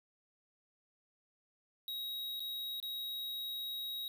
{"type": "tone with dropouts", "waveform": "square", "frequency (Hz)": 3809, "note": "A#7", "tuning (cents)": 37, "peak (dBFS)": -39, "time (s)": [1.88, 4.08], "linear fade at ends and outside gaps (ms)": 1, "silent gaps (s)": [[2.396, 2.403], [2.801, 2.827]], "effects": []}